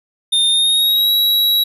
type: tone with pitch glide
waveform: square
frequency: 3637 to 3876 Hz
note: A#7 to B7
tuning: -43 to -33 cents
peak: -12 dBFS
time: 0.32-1.64 s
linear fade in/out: 10 ms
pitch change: +110 cents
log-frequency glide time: 0.49-1.11 s
effects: none